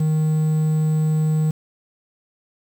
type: tone with quantisation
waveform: triangle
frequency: 155.56 Hz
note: D#3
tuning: in tune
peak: -14 dBFS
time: 0-1.51 s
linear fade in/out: 5 ms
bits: 7
effects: none